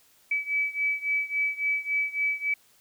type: beating tone pair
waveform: sine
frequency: 2292 / 2295.6 Hz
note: D7 / D7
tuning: -43 / -40 cents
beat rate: 3.6 Hz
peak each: -27 / -29 dBFS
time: 0.31-2.54 s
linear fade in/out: 5 ms
effects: white hiss -61 dBFS RMS until 2.8 s